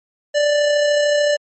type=tone with amplitude modulation; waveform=square; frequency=587.3 Hz; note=D5; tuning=in tune; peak=-13 dBFS; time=0.34-1.37 s; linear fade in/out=20 ms; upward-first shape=sine; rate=33.5 Hz; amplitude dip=30%; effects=MP3 32 kbps